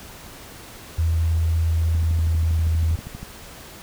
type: tone with pitch glide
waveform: sine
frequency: 81.8 to 81.33 Hz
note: E2 to E2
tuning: -13 to -23 cents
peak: -17 dBFS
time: 0.98-2.96 s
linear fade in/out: 10 ms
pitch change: -10 cents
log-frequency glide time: 2.22-2.32 s
type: click train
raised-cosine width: 5 ms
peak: -22 dBFS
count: 17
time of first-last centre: 1.95-3.23 s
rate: 12.5 Hz
effects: pink hiss -41 dBFS RMS until 3.82 s